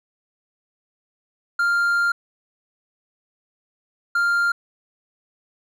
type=tone pair in turn; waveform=triangle; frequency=1396.9 / 1396.9 Hz; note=F6 / F6; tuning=0 / 0 cents; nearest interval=unison; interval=0 cents; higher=neither; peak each=-15 dBFS; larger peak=neither; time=1.59-2.12 / 4.15-4.52 s; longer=first; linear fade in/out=5 ms; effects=none